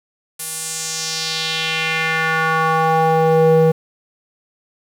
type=tone with band-pass filter sweep; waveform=square; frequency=160.8 Hz; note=E3; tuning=43 cents flat; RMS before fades=-17 dBFS; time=0.39-3.72 s; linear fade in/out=10 ms; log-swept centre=11000 to 390 Hz; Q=2.2; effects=7-bit